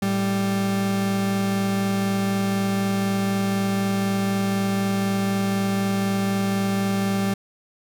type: tone pair together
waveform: 40% pulse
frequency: 110 / 196 Hz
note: A2 / G3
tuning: 0 / 0 cents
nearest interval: minor seventh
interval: 1000 cents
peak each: -29 / -20 dBFS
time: 0.02-7.34 s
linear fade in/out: 5 ms
effects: none